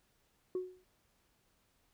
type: tone with exponential decay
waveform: sine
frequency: 367.6 Hz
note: F#4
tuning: 11 cents flat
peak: -29 dBFS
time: 0.55-0.84 s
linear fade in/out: 2 ms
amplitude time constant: 62 ms
effects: tanh soft clip ceiling -30 dBFS + pink hiss -74 dBFS RMS until 1.93 s